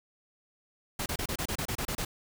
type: noise bursts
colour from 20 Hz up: pink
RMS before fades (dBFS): -33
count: 11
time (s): 0.99-2.05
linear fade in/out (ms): 5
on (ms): 70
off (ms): 29
effects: none